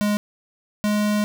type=tone pair in turn; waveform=square; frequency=207.7 / 209.1 Hz; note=G#3 / G#3; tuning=0 / +12 cents; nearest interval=unison; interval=12 cents; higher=second; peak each=-19 / -19 dBFS; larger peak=neither; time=0.01-0.17 / 0.84-1.24 s; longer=second; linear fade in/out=0 ms; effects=none